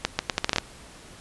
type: accelerating click train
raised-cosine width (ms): 0.2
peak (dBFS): -4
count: 9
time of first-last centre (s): 0.05-0.583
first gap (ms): 140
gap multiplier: 0.77
effects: pink hiss -47 dBFS RMS until 1.2 s + resampled to 24000 Hz